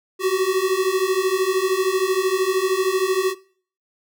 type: beating tone pair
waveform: square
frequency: 369.4 / 382.4 Hz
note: F#4 / G4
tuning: -3 / -43 cents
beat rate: 13 Hz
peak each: -22 / -21 dBFS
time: 0.19-3.35 s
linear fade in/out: 50 ms
effects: noise-tail reverb RT60 0.5 s tail -21 dB re dry